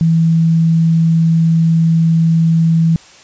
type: tone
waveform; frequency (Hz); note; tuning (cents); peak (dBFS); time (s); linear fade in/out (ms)
sine; 163.9; E3; -10; -8; 0.01-2.96; 0
effects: white hiss -41 dBFS RMS until 3.23 s + resampled to 16000 Hz